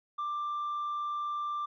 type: tone with tanh clipping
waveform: sine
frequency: 1182 Hz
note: D6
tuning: 11 cents sharp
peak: -32 dBFS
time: 0.18-1.66 s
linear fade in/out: 10 ms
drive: 1 dB
effects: none